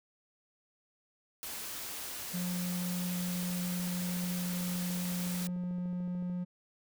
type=noise; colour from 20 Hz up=white; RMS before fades=-41 dBFS; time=1.43-5.47 s; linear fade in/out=0 ms
type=tone; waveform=triangle; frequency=178.7 Hz; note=F3; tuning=40 cents sharp; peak=-31 dBFS; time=2.33-6.45 s; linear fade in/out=20 ms
type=click train; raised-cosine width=2 ms; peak=-39 dBFS; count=43; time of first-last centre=3.21-6.298 s; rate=13.6 Hz
effects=none